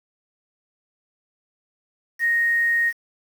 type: tone with quantisation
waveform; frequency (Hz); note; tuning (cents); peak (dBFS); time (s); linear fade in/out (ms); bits
sine; 1864.7; A#6; 0; -17; 2.19-2.93; 50; 7
effects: none